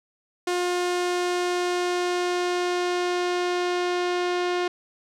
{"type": "tone with low-pass filter sweep", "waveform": "sawtooth", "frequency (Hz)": 356.2, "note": "F4", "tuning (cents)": 34, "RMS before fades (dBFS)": -25, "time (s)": [0.47, 4.68], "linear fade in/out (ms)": 5, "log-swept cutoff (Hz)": [8700, 4400], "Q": 0.87, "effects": []}